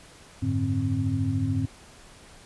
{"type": "tone cluster", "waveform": "sine", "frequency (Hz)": [92.2, 106, 147.6, 264.5], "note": ["F#2", "G#2", "D3", "C4"], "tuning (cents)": [-6, 36, 9, 19], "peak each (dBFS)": [-31, -26, -32, -28], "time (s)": [0.42, 1.66], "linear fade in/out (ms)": 10, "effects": ["pink hiss -50 dBFS RMS until 2.45 s", "resampled to 24000 Hz"]}